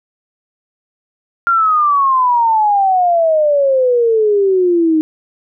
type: exponential sweep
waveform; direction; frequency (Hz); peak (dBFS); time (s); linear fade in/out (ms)
sine; down; 1396.9 to 308.7; -9; 1.47-5.01; 0
effects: none